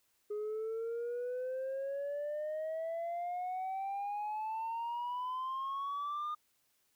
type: exponential sweep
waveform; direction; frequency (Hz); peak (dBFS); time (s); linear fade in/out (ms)
sine; up; 415.3 to 1221; -33; 0.3-6.35; 10
effects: tanh soft clip ceiling -34 dBFS + white hiss -75 dBFS RMS until 6.95 s